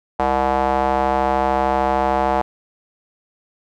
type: tone with band-pass filter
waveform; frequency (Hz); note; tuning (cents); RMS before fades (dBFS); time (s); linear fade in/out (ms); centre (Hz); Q
square; 66.6; C2; +31; -18; 0.19-2.42; 5; 790; 2.9
effects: none